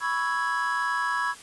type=chord; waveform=triangle; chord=C# minor seventh; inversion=third; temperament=equal; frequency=987.8 / 1108.7 / 1318.5 / 1661.2 Hz; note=B5 / C#6 / E6 / G#6; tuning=0 / 0 / 0 / 0 cents; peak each=-28 / -29 / -31 / -26 dBFS; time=0-1.35 s; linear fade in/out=50 ms; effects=white hiss -46 dBFS RMS until 1.42 s + resampled to 24000 Hz